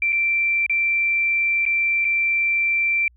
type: tone with dropouts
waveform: sine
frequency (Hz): 2349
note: D7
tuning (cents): 0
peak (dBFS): -17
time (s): 0.02-3.08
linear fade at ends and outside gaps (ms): 2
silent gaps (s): 0.123-0.127 / 0.664-0.696 / 1.653-1.662 / 2.046-2.05
effects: added 60 Hz sine -51 dBFS peak until 3.16 s